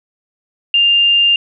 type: tone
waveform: sine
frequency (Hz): 2800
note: F7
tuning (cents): +4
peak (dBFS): -8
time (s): 0.74-1.36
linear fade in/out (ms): 2
effects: none